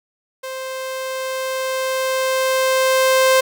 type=tone with level ramp; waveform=sawtooth; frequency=523.3 Hz; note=C5; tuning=in tune; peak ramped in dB=-23 to -7 dBFS; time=0.43-3.41 s; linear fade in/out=10 ms; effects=none